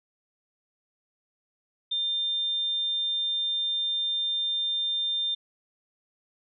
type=tone; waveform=sine; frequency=3600 Hz; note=A7; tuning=39 cents sharp; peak=-25 dBFS; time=1.91-5.35 s; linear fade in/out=10 ms; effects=none